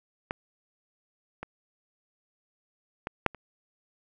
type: clicks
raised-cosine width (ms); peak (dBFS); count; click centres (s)
0.5; -15 / -21 / -17 / -6 / -29; 5; 0.309 / 1.43 / 3.071 / 3.263 / 3.347
effects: none